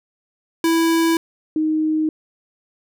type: tone pair in turn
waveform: square / sine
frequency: 329.6 / 311.7 Hz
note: E4 / D#4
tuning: 0 / +3 cents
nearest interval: minor second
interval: 97 cents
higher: first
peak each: -15 / -16 dBFS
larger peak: first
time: 0.64-1.17 / 1.56-2.09 s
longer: neither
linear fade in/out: 2 ms
effects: none